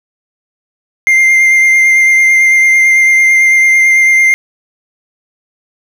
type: tone with vibrato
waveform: triangle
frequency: 2100 Hz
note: C7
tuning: 6 cents sharp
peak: -3 dBFS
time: 1.07-4.34 s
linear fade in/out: 0 ms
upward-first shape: sine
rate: 9 Hz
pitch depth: 14 cents each way
effects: none